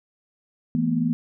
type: chord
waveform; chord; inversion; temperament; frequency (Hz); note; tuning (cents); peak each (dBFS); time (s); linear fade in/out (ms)
sine; E suspended fourth; none; equal with one note detuned; 164.81 / 220 / 242.1; E3 / A3 / B3; 0 / 0 / -34; -25 / -27 / -22; 0.75-1.13; 0
effects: none